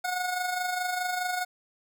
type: tone with amplitude modulation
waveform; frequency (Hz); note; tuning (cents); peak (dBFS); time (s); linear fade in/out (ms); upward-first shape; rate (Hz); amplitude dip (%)
25% pulse; 727; F#5; -31; -22; 0.04-1.45; 10; sine; 24.8; 50
effects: none